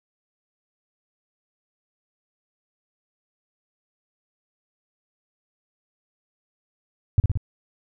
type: tone with echo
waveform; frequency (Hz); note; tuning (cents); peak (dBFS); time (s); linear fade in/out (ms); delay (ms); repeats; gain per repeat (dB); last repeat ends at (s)
sine; 100.3; G2; +40; -11; 7.18-7.2; 0; 58; 3; -3; 7.374
effects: none